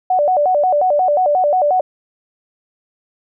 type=tone with vibrato; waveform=sine; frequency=659.3 Hz; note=E5; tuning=in tune; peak=-11 dBFS; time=0.1-1.81 s; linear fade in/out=5 ms; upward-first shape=square; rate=5.6 Hz; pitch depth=200 cents each way; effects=none